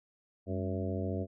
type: harmonic tone with a mistuned harmonic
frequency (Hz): 94.2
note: F#2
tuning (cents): +32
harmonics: 1 / 2 / 3 / 4 / 5 / 6 / 7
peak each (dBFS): -35 / -38 / -40 / -41 / -42 / -43 / -43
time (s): 0.46-1.27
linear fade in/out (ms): 50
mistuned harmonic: 2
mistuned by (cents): +110
effects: none